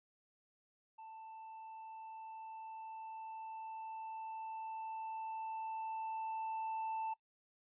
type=tone with level ramp; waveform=triangle; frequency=886 Hz; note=A5; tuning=12 cents sharp; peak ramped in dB=-48 to -35 dBFS; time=0.98-7.14 s; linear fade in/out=10 ms; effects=noise-tail reverb RT60 0.1 s tail -21 dB re dry + resampled to 8000 Hz